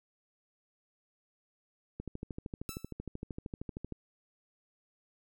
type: click train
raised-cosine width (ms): 3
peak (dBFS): -26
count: 26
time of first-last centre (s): 2-3.923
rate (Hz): 13
type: tone with exponential decay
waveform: 5% pulse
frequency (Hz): 1318.5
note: E6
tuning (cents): 0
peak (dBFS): -27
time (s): 2.69-2.92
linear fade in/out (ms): 0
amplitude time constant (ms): 50
effects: none